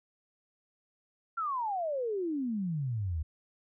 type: exponential sweep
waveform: sine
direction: down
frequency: 1394 to 73.42 Hz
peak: -30 dBFS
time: 1.37-3.23 s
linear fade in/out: 10 ms
effects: none